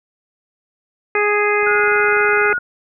harmonic tone, 415.3 Hz, G#4, in tune, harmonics 1 / 2 / 3 / 4 / 5 / 6, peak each -17 / -24 / -22 / -23 / -20 / -23 dBFS, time 1.15-2.53 s, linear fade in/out 2 ms
click train, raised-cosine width 1 ms, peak -23 dBFS, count 24, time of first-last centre 1.63-2.58 s, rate 24.2 Hz
sine tone, 1444 Hz, F#6, 43 cents flat, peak -17 dBFS, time 1.66-2.59 s, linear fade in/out 10 ms
effects none

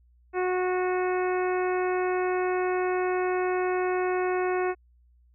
harmonic tone, 366 Hz, F#4, 19 cents flat, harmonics 1 / 2 / 3 / 4 / 5 / 6 / 7, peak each -25 / -31 / -35 / -37 / -39 / -41 / -42 dBFS, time 0.33-4.75 s, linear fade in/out 50 ms, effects added 60 Hz sine -57 dBFS peak until 5.34 s

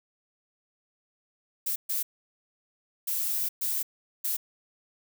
violet noise bursts at uneven times, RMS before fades -29 dBFS, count 5, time 1.66-1.76 / 1.89-2.03 / 3.07-3.49 / 3.61-3.83 / 4.24-4.37 s, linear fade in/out 10 ms, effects none

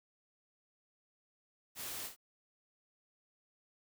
white noise with echo, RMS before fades -43 dBFS, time 1.75-2.11 s, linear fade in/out 50 ms, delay 55 ms, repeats 1, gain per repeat -9 dB, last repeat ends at 2.165 s, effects none

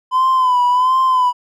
triangle tone with vibrato, 1012 Hz, B5, 42 cents sharp, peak -8 dBFS, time 0.11-1.33 s, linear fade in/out 50 ms, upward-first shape sine, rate 1.4 Hz, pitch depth 58 cents each way, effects tanh soft clip ceiling -6 dBFS

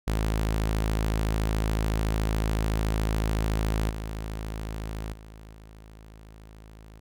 sawtooth tone with level steps, 53.8 Hz, A1, 38 cents flat, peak -20 / -28 / -40 / -42 dBFS, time 0.07-7 s, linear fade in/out 10 ms, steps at 3.9 / 5.13 / 5.53 s, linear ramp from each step 5 ms, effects none

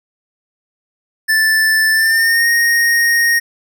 square tone with pitch glide, 1760 to 1862.5 Hz, A6 to A#6, 0 to -2 cents, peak -11 dBFS, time 1.28-3.4 s, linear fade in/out 20 ms, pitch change +98 cents, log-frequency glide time 1.92-2.48 s, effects none

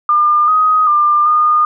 sine tone with pitch steps, 1203 / 1254 / 1196 / 1221 Hz, D6 / D#6 / D6 / D#6, +41 / +13 / +31 / -33 cents, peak -8 dBFS, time 0.09-1.65 s, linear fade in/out 2 ms, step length 390 ms, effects none

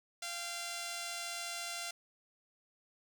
5% pulse tone pair together, 690.3 / 784 Hz, F5 / G5, -20 / 0 cents, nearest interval major second, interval 220 cents, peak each -28 / -37 dBFS, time 0.22-1.91 s, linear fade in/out 5 ms, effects none

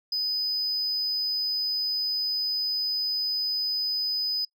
sine tone, 5000 Hz, D#8, 8 cents sharp, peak -22 dBFS, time 0.12-4.45 s, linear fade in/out 5 ms, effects noise-tail reverb RT60 0.1 s tail -24 dB re dry + tanh soft clip ceiling -24 dBFS

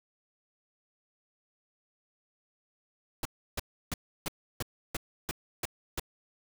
pink noise bursts, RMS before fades -33 dBFS, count 9, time 3.23-5.997 s, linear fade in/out 2 ms, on 23 ms, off 320 ms, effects none

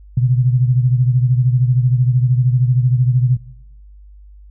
sine beating tone pair, 123.47 / 136.47 Hz, B2 / C#3, 0 / -27 cents, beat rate 13 Hz, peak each -12 / -17 dBFS, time 0.17-3.37 s, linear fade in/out 5 ms, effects noise-tail reverb RT60 0.9 s tail -20 dB re dry + added 50 Hz sine -38 dBFS peak until 4.5 s

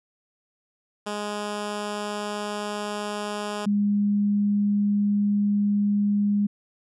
10% pulse / sine tone pair in turn, 207.7 / 204.6 Hz, G#3 / G#3, 0 / -26 cents, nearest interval unison, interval 26 cents, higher first, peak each -20 / -19 dBFS, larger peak second, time 1.06-3.66 / 3.66-6.47 s, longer second, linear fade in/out 10 ms, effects resampled to 24000 Hz

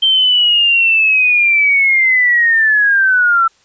sine linear sweep, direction down, 3139 to 1329 Hz, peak -8 dBFS, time 0.02-3.48 s, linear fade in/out 10 ms, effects white hiss -53 dBFS RMS until 3.64 s + resampled to 16000 Hz

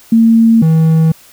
sine / triangle tone pair in turn, 227.2 / 160.65 Hz, A#3 / E3, -44 / -44 cents, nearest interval tritone, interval 600 cents, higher first, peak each -4 dBFS, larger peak neither, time 0.12-0.62 / 0.62-1.12 s, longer neither, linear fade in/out 5 ms, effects white hiss -42 dBFS RMS until 1.32 s

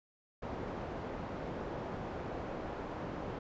white low-pass noise, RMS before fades -41 dBFS, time 0.42-3.39 s, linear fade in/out 5 ms, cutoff 670 Hz, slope 12 dB/octave, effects resampled to 16000 Hz

